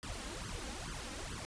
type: noise with flanger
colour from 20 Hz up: pink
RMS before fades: -43 dBFS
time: 0.03-1.45 s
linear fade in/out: 0 ms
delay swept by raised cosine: 0.63 to 3.83 ms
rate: 2.3 Hz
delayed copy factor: +0.85
effects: resampled to 22050 Hz